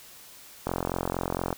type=click train; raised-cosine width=1 ms; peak=-13 dBFS; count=39; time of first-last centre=0.67-1.528 s; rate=44.3 Hz; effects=white hiss -49 dBFS RMS until 1.57 s